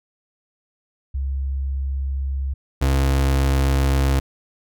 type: tone pair in turn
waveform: sine / 35% pulse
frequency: 67.7 / 67.7 Hz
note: C#2 / C#2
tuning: -40 / -40 cents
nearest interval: unison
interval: 0 cents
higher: neither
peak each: -21 / -14 dBFS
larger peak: second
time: 1.14-2.54 / 2.81-4.2 s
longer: first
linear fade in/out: 10 ms
effects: none